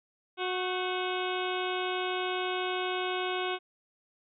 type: harmonic tone with a mistuned harmonic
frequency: 366.4 Hz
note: F#4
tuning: 17 cents flat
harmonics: 1 / 2 / 3 / 4 / 6 / 7 / 8 / 9 / 10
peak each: -33 / -36 / -38 / -39 / -41 / -41 / -42 / -43 / -43 dBFS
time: 0.37-3.59 s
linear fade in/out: 50 ms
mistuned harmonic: 4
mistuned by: +50 cents
effects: none